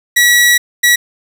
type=tone bursts at uneven times; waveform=sawtooth; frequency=1933 Hz; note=B6; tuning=38 cents flat; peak=-3 dBFS; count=2; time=0.16-0.58 / 0.83-0.96 s; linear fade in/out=10 ms; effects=none